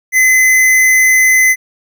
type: tone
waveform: square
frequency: 2036 Hz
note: C7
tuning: 48 cents flat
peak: -7 dBFS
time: 0.12-1.56 s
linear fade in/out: 50 ms
effects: none